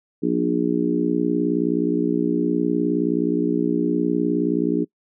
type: harmonic tone with a mistuned harmonic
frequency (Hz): 59.3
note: A#1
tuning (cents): +30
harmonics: 3 / 4 / 5 / 6 / 7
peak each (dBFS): -26 / -25 / -21 / -26 / -26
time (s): 0.22-4.85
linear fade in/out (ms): 20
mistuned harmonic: 3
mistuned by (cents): -20
effects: noise-tail reverb RT60 0.1 s tail -25 dB re dry